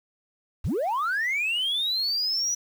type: linear sweep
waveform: sine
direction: up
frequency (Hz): 36.42 to 5920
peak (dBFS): -22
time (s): 0.64-2.55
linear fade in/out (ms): 10
effects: tanh soft clip ceiling -20 dBFS + 8-bit